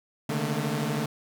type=tone cluster; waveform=sawtooth; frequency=137.6 / 150.6 / 218.2 / 231.9 Hz; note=C#3 / D3 / A3 / A#3; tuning=-12 / +44 / -14 / -9 cents; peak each=-30 / -26 / -28 / -30 dBFS; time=0.29-1.06 s; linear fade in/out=5 ms; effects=none